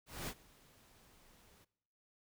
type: noise with ADSR envelope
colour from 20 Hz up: pink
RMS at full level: -41 dBFS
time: 0.06-1.65 s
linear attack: 220 ms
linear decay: 58 ms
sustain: -24 dB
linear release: 13 ms
effects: noise-tail reverb RT60 0.9 s tail -22 dB re dry